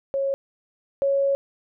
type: tone pair in turn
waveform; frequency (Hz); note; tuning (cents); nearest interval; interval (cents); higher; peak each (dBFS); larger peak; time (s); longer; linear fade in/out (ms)
sine; 548 / 553.4; C#5 / C#5; -20 / -3; unison; 17; second; -21 / -18; second; 0.14-0.34 / 1.02-1.35; second; 0
effects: none